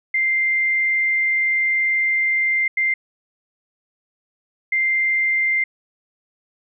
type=tone bursts at uneven times; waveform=sine; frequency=2093 Hz; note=C7; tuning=in tune; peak=-16 dBFS; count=3; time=0.14-2.68 / 2.77-2.94 / 4.72-5.64 s; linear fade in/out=5 ms; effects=none